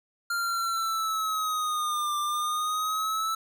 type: linear two-way sweep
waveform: square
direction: down then up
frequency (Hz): 1396.9 to 1184 to 1319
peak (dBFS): -27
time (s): 0.3-3.35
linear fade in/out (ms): 5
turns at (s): 2.18
effects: none